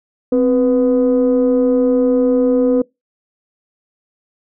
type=tone pair together; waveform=sine; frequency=259.9 / 493.3 Hz; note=C4 / B4; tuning=-11 / -2 cents; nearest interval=major seventh; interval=1109 cents; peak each=-12 dBFS; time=0.32-2.82 s; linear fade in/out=5 ms; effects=noise-tail reverb RT60 0.2 s tail -25 dB re dry + tanh soft clip ceiling -6 dBFS